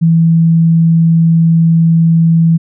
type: tone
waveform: sine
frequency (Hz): 164.81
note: E3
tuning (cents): 0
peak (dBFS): -5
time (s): 0.01-2.58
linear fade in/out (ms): 20
effects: none